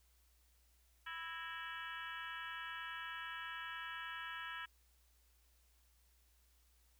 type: harmonic tone with a mistuned harmonic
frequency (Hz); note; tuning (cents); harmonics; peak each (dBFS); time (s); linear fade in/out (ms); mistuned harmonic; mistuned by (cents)
329.6; E4; 0; 3 / 4 / 5 / 6 / 7 / 8 / 9 / 10; -53 / -50 / -48 / -52 / -56 / -57 / -53 / -59; 1.06-4.66; 10; 6; -110
effects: added 60 Hz sine -70 dBFS peak until 6.99 s + white hiss -75 dBFS RMS until 6.99 s